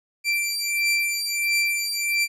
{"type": "beating tone pair", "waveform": "sawtooth", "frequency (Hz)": [2349, 2350.5], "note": ["D7", "D7"], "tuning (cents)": [0, 1], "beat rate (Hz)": 1.5, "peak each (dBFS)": -21, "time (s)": [0.24, 2.28], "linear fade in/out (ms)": 50, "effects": ["resampled to 32000 Hz"]}